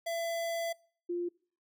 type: tone pair in turn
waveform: square / sine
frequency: 671 / 349.3 Hz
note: E5 / F4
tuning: +31 / 0 cents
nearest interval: major seventh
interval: 1131 cents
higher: first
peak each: -33 / -31 dBFS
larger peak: second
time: 0.06-0.73 / 1.09-1.29 s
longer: first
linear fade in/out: 10 ms
effects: noise-tail reverb RT60 0.5 s tail -25 dB re dry